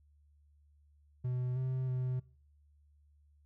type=tone with pitch steps; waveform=triangle; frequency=125.4 / 129.6 / 127.4 Hz; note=B2 / C3 / C3; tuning=+27 / -16 / -46 cents; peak=-30 dBFS; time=1.24-2.2 s; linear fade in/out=10 ms; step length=320 ms; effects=noise-tail reverb RT60 0.5 s tail -23 dB re dry + added 73 Hz sine -63 dBFS peak until 3.45 s